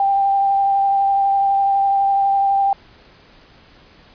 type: tone with vibrato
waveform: sine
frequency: 790 Hz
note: G5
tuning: 13 cents sharp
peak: -13 dBFS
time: 0-2.73 s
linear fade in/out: 2 ms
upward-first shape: triangle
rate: 12 Hz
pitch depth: 15 cents each way
effects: pink hiss -48 dBFS RMS until 4.14 s + resampled to 11025 Hz